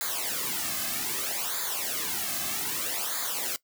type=noise with flanger; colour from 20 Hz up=white; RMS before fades=-31 dBFS; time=0.01-3.56 s; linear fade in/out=0 ms; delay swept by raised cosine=0.35 to 2.15 ms; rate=0.63 Hz; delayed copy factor=-0.85; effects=noise-tail reverb RT60 0.1 s tail -19 dB re dry